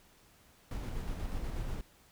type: noise with tremolo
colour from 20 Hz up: brown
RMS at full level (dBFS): -36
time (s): 0.71-1.81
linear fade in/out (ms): 2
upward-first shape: square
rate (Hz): 8.2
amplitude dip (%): 25
effects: pink hiss -63 dBFS RMS until 2.11 s